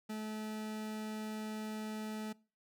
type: tone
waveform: 40% pulse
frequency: 215.9 Hz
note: A3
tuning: 33 cents flat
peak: -38 dBFS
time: 0.09-2.33 s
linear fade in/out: 10 ms
effects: noise-tail reverb RT60 0.4 s tail -24 dB re dry